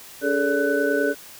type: tone cluster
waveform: sine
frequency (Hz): 284.2 / 414.1 / 443.9 / 575 / 1496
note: C#4 / G#4 / A4 / D5 / F#6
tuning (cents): +43 / -5 / +15 / -37 / +19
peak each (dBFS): -25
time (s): 0.21-1.15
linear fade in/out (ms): 50
effects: white hiss -43 dBFS RMS until 1.39 s